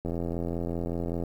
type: click train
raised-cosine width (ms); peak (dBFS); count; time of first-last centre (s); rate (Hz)
2; -19; 102; 0.05-1.237; 85.1
effects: 9-bit